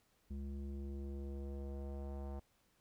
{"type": "tone with low-pass filter sweep", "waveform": "square", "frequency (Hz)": 69.3, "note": "C#2", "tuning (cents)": 0, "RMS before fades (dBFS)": -44, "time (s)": [0.3, 2.4], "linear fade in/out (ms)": 10, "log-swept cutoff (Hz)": [240, 800], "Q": 1.8, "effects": ["pink hiss -75 dBFS RMS until 2.8 s"]}